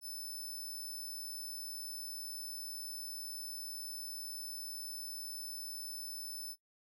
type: tone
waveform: 10% pulse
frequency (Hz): 5274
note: E8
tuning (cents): 0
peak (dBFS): -36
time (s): 0.01-6.56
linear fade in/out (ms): 50
effects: noise-tail reverb RT60 0.1 s tail -17 dB re dry